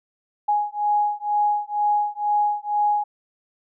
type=beating tone pair; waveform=sine; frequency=830.6 / 832.7 Hz; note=G#5 / G#5; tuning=0 / +4 cents; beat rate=2.1 Hz; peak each=-22 dBFS; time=0.48-3.04 s; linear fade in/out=10 ms; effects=none